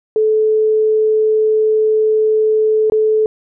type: tone with dropouts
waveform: sine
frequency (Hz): 433.8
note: A4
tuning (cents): -25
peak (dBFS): -10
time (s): 0.16-3.26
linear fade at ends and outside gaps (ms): 1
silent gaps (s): 2.899-2.921
effects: none